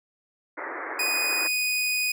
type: band-pass noise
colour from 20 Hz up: white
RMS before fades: -34 dBFS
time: 0.57-1.48 s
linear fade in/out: 10 ms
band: 280 to 2100 Hz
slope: 96 dB/octave
type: tone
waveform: sawtooth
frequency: 2484 Hz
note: D#7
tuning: 3 cents flat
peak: -20 dBFS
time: 0.99-2.12 s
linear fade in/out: 5 ms
effects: none